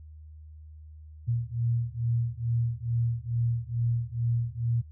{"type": "beating tone pair", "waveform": "sine", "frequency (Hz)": [116.54, 118.84], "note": ["A#2", "A#2"], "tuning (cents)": [0, 34], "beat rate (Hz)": 2.3, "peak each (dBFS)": -29, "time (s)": [1.27, 4.82], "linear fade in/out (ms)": 20, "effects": ["noise-tail reverb RT60 0.1 s tail -20 dB re dry", "added 77 Hz sine -44 dBFS peak until 4.91 s"]}